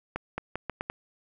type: accelerating click train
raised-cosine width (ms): 0.5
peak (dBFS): -16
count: 6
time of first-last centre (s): 0.16-0.9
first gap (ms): 220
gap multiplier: 0.8
effects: none